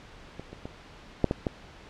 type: clicks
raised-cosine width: 2 ms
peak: -24 / -28 / -23 / -7 / -12 / -13 dBFS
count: 6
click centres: 0.396 / 0.53 / 0.655 / 1.243 / 1.311 / 1.468 s
effects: pink hiss -49 dBFS RMS until 1.89 s + low-pass 4000 Hz 12 dB/octave